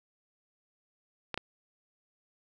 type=clicks; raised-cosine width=0.3 ms; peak=-17 dBFS; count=2; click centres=1.343 / 1.376 s; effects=none